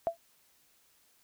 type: tone with exponential decay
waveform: sine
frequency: 672 Hz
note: E5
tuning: 33 cents sharp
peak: -22 dBFS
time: 0.07-0.17 s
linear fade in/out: 0 ms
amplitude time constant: 20 ms
effects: white hiss -67 dBFS RMS until 1.23 s